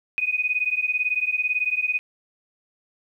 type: beating tone pair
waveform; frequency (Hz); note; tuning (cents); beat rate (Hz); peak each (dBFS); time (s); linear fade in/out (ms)
sine; 2483 / 2501; D#7 / D#7; -4 / +8; 18; -24; 0.18-1.99; 0
effects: 10-bit